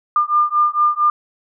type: beating tone pair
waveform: sine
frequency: 1200 / 1204.4 Hz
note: D6 / D6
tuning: +37 / +43 cents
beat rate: 4.4 Hz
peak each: -16 dBFS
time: 0.16-1.1 s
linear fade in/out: 2 ms
effects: none